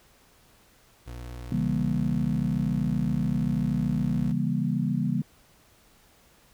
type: tone with vibrato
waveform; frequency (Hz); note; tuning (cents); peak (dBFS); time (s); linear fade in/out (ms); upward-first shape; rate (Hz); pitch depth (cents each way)
30% pulse; 60; B1; -49; -34; 1.06-4.33; 20; sine; 1; 12
type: chord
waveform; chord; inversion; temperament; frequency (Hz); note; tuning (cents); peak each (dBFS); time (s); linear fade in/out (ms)
sine; C# diminished seventh; none; just; 138.59 / 166.31 / 199.57 / 239.5; C#3 / E3 / G3 / Bb3; 0 / +16 / +31 / +47; -29; 1.52-5.22; 2
effects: pink hiss -59 dBFS RMS until 6.53 s